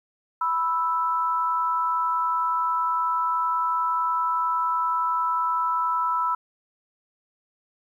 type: tone pair together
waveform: sine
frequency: 987.8 / 1318.6 Hz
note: B5 / E6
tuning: 0 / 0 cents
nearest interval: perfect fourth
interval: 500 cents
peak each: -24 dBFS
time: 0.41-6.35 s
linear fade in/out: 5 ms
effects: 10-bit